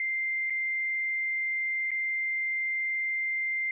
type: tone with dropouts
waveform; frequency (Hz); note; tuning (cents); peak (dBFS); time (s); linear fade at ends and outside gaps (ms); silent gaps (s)
sine; 2093; C7; 0; -27; 0-3.71; 2; 0.499-0.504 / 1.907-1.915
effects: none